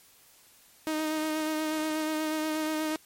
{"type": "tone with vibrato", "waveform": "sawtooth", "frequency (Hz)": 311.1, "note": "D#4", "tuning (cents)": 0, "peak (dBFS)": -24, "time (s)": [0.87, 2.96], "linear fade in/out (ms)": 0, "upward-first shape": "sine", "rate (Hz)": 8.3, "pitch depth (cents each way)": 20, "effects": ["white hiss -58 dBFS RMS until 3.05 s", "MP3 64 kbps"]}